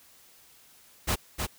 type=noise with echo; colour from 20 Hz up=pink; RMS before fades=-26 dBFS; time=1.07-1.16 s; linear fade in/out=20 ms; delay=310 ms; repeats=1; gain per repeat=-4 dB; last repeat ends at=1.47 s; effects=white hiss -57 dBFS RMS until 1.58 s